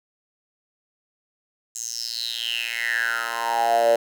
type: tone with high-pass filter sweep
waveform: 10% pulse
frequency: 116.54 Hz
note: A#2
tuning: in tune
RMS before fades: -24 dBFS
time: 1.75-3.96 s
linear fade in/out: 5 ms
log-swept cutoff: 7100 to 540 Hz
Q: 8
effects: none